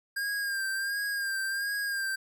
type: tone with vibrato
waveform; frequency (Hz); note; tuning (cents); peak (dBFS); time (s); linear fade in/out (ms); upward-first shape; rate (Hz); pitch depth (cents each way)
square; 1606; G6; +41; -30; 0.16-2.16; 10; sine; 1.4; 43
effects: none